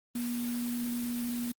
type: tone in noise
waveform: sine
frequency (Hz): 240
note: B3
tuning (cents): -49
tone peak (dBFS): -31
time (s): 0.15-1.52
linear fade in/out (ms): 5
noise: white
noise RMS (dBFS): -42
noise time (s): 0.15-1.52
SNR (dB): +8
effects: Opus 32 kbps